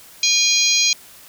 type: harmonic tone with a mistuned harmonic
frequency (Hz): 814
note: G#5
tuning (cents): -35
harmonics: 3 / 4 / 5 / 6 / 7 / 8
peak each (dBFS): -21 / -23 / -19 / -22 / -24 / -19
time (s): 0.23-0.93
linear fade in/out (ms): 2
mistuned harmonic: 5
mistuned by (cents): +15
effects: white hiss -44 dBFS RMS until 1.28 s